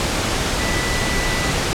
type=tone in noise; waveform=sine; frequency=1975.5 Hz; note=B6; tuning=in tune; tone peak=-26 dBFS; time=0.6-1.51 s; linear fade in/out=0 ms; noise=pink; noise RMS=-20 dBFS; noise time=0-1.73 s; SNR=-9 dB; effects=low-pass 8000 Hz 12 dB/octave